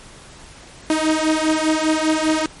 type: beating tone pair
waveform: sawtooth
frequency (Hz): 311.1 / 316.1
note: D#4 / D#4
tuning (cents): 0 / +27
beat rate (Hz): 5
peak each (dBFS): -15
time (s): 0.9-2.46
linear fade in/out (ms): 2
effects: pink hiss -42 dBFS RMS until 2.6 s + MP3 48 kbps